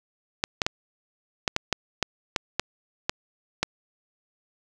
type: clicks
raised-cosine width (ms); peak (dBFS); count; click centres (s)
0.2; -5; 11; 0.439 / 0.618 / 0.665 / 1.478 / 1.564 / 1.727 / 2.027 / 2.362 / 2.596 / 3.095 / 3.63
effects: none